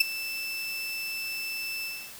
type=tone with ADSR envelope; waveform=30% pulse; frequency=2646 Hz; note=E7; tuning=6 cents sharp; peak=-12 dBFS; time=0-2.14 s; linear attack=8 ms; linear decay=14 ms; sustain=-17 dB; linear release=300 ms; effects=white hiss -45 dBFS RMS until 2.19 s